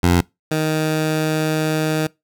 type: tone pair in turn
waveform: 15% pulse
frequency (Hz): 87.6 / 156.09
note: F2 / D#3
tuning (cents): +6 / +6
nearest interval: minor seventh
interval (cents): 1000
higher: second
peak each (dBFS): -6 / -11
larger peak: first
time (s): 0.03-0.21 / 0.51-2.07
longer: second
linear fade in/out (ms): 5
effects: noise-tail reverb RT60 0.2 s tail -23 dB re dry